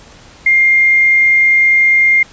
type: tone with tanh clipping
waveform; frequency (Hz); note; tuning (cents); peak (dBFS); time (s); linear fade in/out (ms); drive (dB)
triangle; 2115; C7; +18; -6; 0.46-2.23; 5; 2
effects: pink hiss -40 dBFS RMS until 2.32 s + resampled to 16000 Hz